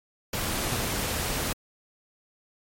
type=noise; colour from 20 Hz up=pink; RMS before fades=-29 dBFS; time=0.33-1.53 s; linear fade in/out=5 ms
type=tone with exponential decay; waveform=sawtooth; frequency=118.5 Hz; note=A#2; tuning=29 cents sharp; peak=-22 dBFS; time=0.72-0.9 s; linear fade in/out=5 ms; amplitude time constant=37 ms
effects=MP3 64 kbps